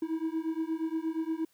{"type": "beating tone pair", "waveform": "triangle", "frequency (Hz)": [318.2, 326.7], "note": ["D#4", "E4"], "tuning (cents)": [39, -15], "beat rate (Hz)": 8.5, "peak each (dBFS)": -31, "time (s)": [0.02, 1.45], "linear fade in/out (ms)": 5, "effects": ["white hiss -69 dBFS RMS until 1.53 s"]}